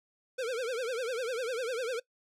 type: tone with vibrato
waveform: square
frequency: 484.4 Hz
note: B4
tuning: 34 cents flat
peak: -32 dBFS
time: 0.38-2 s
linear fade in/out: 10 ms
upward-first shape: triangle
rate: 10 Hz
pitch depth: 190 cents each way
effects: noise-tail reverb RT60 0.1 s tail -21 dB re dry + low-pass 9000 Hz 12 dB/octave